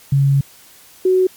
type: tone pair in turn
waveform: sine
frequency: 138.59 / 371.7 Hz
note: C#3 / F#4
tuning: 0 / +8 cents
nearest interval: octave + perfect fourth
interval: 1708 cents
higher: second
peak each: -10 dBFS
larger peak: neither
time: 0.12-0.41 / 1.05-1.27 s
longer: first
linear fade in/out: 5 ms
effects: white hiss -45 dBFS RMS until 1.36 s + MP3 96 kbps